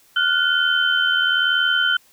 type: tone cluster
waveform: sine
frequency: 1412 / 1493 / 3075 Hz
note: F6 / F#6 / G7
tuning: +19 / +15 / -34 cents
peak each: -20 dBFS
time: 0.16-1.97 s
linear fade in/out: 5 ms
effects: white hiss -55 dBFS RMS until 2.12 s